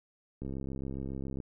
click train, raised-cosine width 3 ms, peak -26 dBFS, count 67, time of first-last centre 0.42-1.402 s, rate 67.2 Hz, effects none

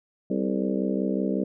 harmonic tone with a mistuned harmonic, 65.41 Hz, C2, in tune, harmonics 3 / 4 / 5 / 6 / 7 / 8 / 9, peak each -27 / -29 / -31 / -33 / -34 / -35 / -36 dBFS, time 0.3-1.44 s, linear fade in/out 5 ms, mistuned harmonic 6, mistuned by +66 cents, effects none

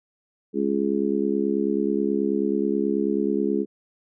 harmonic tone, 69.3 Hz, C#2, in tune, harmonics 3 / 4 / 5 / 6, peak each -26 / -26 / -26 / -26 dBFS, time 0.53-3.66 s, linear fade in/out 50 ms, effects none

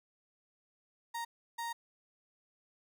35% pulse tone bursts at uneven times, 932.3 Hz, A#5, in tune, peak -35 dBFS, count 2, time 1.14-1.25 / 1.58-1.73 s, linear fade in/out 10 ms, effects none

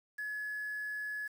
sine tone with quantisation, 1700 Hz, G#6, 40 cents sharp, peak -36 dBFS, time 0.18-1.28 s, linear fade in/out 10 ms, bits 9, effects none

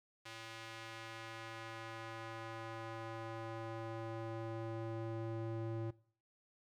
square tone with band-pass filter sweep, 113.1 Hz, A2, 48 cents sharp, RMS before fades -45 dBFS, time 0.25-5.91 s, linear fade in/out 10 ms, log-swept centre 2900 to 310 Hz, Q 0.74, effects noise-tail reverb RT60 0.5 s tail -20 dB re dry

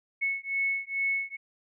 sine beating tone pair, 2200 / 2202.3 Hz, C#7 / C#7, -14 / -12 cents, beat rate 2.3 Hz, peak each -30 dBFS, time 0.21-1.37 s, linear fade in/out 20 ms, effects none

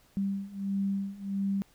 sine beating tone pair, 196 / 197.5 Hz, G3 / G3, 0 / +13 cents, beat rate 1.5 Hz, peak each -33 / -31 dBFS, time 0.17-1.62 s, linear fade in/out 0 ms, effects pink hiss -63 dBFS RMS until 1.74 s

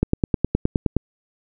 click train, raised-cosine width 3 ms, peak -4 dBFS, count 10, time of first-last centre 0.03-0.967 s, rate 9.61 Hz, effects none

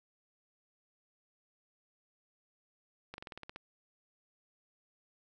slowing click train, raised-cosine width 0.3 ms, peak -28 dBFS, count 9, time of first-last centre 3.14-3.561 s, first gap 41 ms, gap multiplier 1.07, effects none

